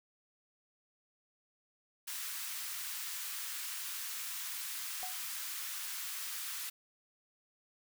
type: high-pass noise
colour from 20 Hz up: white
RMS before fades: -41 dBFS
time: 2.07-6.7 s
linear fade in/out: 10 ms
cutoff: 1100 Hz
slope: 24 dB/octave
type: tone with exponential decay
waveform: sine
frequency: 740 Hz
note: F#5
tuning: in tune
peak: -38 dBFS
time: 5.03-5.22 s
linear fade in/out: 0 ms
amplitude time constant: 40 ms
effects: none